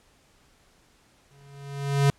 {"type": "tone with exponential growth", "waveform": "square", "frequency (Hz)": 140.3, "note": "C#3", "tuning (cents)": 21, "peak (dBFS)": -16, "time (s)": [1.31, 2.1], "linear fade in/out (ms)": 0, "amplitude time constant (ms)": 170, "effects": ["pink hiss -61 dBFS RMS until 2.18 s", "low-pass 10000 Hz 12 dB/octave"]}